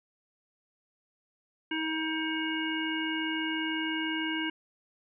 harmonic tone, 317.3 Hz, D#4, 34 cents sharp, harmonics 1 / 3 / 5 / 7 / 9, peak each -32 / -40 / -36 / -38 / -36 dBFS, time 1.71-4.5 s, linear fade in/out 5 ms, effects none

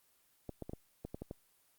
clicks, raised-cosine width 2 ms, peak -28 dBFS, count 8, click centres 0.493 / 0.623 / 0.695 / 0.734 / 1.05 / 1.145 / 1.22 / 1.311 s, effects white hiss -71 dBFS RMS until 1.78 s + Opus 24 kbps

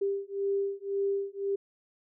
sine beating tone pair, 395.6 / 397.5 Hz, G4 / G4, +16 / +24 cents, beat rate 1.9 Hz, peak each -31 dBFS, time 0.01-1.56 s, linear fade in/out 10 ms, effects none

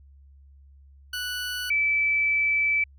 20% pulse / sine tone pair in turn, 1480 / 2312 Hz, F#6 / D7, 0 / -28 cents, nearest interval minor sixth, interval 772 cents, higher second, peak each -24 / -20 dBFS, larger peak second, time 1.13-1.7 / 1.7-2.84 s, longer second, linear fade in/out 5 ms, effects added 69 Hz sine -49 dBFS peak until 2.98 s

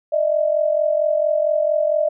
sine tone pair together, 602.6 / 647 Hz, D5 / E5, +44 / -32 cents, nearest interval minor second, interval 124 cents, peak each -17 / -20 dBFS, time 0.12-2.09 s, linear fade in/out 10 ms, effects none

